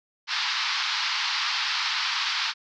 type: band-pass noise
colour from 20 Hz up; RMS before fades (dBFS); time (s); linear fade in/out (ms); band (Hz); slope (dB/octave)
white; -27; 0.27-2.54; 50; 900 to 5100; 48
effects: none